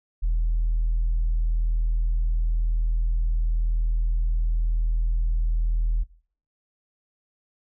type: tone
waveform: sine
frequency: 40.49 Hz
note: E1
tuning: 30 cents flat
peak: -18 dBFS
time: 0.22-6.04 s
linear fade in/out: 20 ms
effects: noise-tail reverb RT60 0.5 s tail -21 dB re dry + tanh soft clip ceiling -17 dBFS